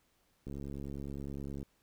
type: click train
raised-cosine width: 3 ms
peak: -30 dBFS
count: 82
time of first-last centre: 0.47-1.629 s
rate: 69.9 Hz
effects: pink hiss -73 dBFS RMS until 1.82 s